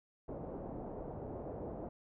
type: low-pass noise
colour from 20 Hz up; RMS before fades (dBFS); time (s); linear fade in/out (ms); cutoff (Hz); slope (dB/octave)
white; -44; 0.28-1.89; 5; 660; 24
effects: none